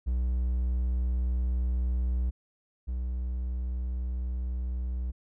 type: tone pair in turn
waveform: triangle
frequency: 61.74 / 62 Hz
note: B1 / B1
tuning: 0 / +7 cents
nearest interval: unison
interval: 7 cents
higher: second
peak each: -23 / -27 dBFS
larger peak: first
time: 0.06-2.31 / 2.87-5.12 s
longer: neither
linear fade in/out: 20 ms
effects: none